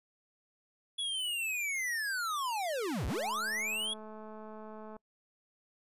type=linear two-way sweep; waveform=square; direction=down then up; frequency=3400 to 43.65 to 3400 Hz; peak=-33 dBFS; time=0.98-3.94 s; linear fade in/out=10 ms; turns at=3.07 s
type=click train; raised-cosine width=1 ms; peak=-35 dBFS; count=404; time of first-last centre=3.1-4.966 s; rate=216 Hz
effects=noise-tail reverb RT60 0.1 s tail -26 dB re dry + resampled to 32000 Hz